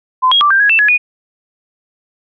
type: tone with pitch steps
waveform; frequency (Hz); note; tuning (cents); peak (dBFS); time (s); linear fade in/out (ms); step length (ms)
sine; 1024 / 3282 / 1172 / 1582 / 1662 / 2663 / 1688 / 2461; C6 / G#7 / D6 / G6 / G#6 / E7 / G#6 / D#7; -38 / -21 / -4 / +15 / +1 / +17 / +28 / -20; -7; 0.22-0.98; 20; 95
effects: none